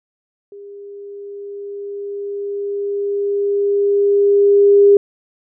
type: tone with level ramp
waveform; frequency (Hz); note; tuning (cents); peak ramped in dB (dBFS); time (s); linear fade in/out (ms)
sine; 403.5; G#4; -50; -33 to -5; 0.52-4.97; 2
effects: none